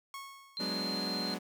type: tone with exponential decay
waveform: sawtooth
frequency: 1098 Hz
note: C#6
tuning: 17 cents flat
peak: -36 dBFS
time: 0.14-0.97 s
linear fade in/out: 1 ms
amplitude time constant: 180 ms
type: tone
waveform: sine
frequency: 4158 Hz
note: C8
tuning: 12 cents flat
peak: -35 dBFS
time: 0.57-1.34 s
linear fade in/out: 0 ms
type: chord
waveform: sawtooth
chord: G# half-diminished seventh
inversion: third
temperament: equal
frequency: 185 / 207.7 / 246.9 / 293.7 Hz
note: F#3 / G#3 / B3 / D4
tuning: 0 / 0 / 0 / 0 cents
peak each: -36 / -36 / -38 / -39 dBFS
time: 0.59-1.39 s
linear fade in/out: 20 ms
effects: none